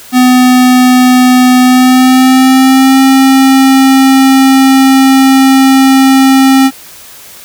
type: tone with pitch glide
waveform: square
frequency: 251.9 to 266.9 Hz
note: B3 to C4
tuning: +34 to +35 cents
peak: -3 dBFS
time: 0.12-6.71 s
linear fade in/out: 50 ms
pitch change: +101 cents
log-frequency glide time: 1.61-3 s
effects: white hiss -32 dBFS RMS until 7.44 s